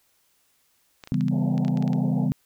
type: clicks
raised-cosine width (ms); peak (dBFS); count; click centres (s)
0.2; -23; 12; 1.038 / 1.074 / 1.143 / 1.209 / 1.283 / 1.579 / 1.649 / 1.681 / 1.773 / 1.825 / 1.878 / 1.932
type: chord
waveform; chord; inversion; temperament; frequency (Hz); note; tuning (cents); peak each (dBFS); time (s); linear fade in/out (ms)
sine; C# half-diminished seventh; none; just; 138.59 / 166.31 / 199.57 / 249.5; C#3 / E3 / G3 / B3; 0 / +16 / +31 / +18; -26; 1.12-2.32; 0
type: band-pass noise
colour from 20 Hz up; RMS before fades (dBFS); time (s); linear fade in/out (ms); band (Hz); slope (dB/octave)
white; -39; 1.3-2.3; 50; 380 to 870; 96
effects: white hiss -66 dBFS RMS until 2.45 s